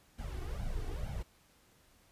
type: noise with flanger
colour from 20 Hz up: brown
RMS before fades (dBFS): -38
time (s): 0.18-1.23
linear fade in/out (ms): 10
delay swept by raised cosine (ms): 1.3 to 2.7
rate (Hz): 2.2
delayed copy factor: +0.85
effects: pink hiss -66 dBFS RMS until 2.11 s + resampled to 32000 Hz